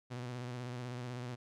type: tone with vibrato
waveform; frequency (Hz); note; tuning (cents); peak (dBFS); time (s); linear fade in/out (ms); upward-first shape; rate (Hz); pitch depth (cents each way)
sawtooth; 123.47; B2; 0; -36; 0.1-1.36; 20; square; 16; 40
effects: low-pass 7000 Hz 12 dB/octave